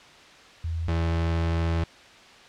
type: tone pair in turn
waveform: sine / 35% pulse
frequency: 82.41 / 82.98 Hz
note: E2 / E2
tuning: 0 / +12 cents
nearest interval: unison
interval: 12 cents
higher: second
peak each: -26 / -21 dBFS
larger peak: second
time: 0.64-0.88 / 0.88-1.84 s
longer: second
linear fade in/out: 5 ms
effects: white hiss -49 dBFS RMS until 2.48 s + low-pass 4000 Hz 12 dB/octave